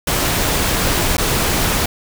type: noise with dropouts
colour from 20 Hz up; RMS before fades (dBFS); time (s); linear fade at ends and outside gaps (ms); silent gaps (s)
pink; -17; 0.07-1.86; 5; 1.17-1.18
effects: none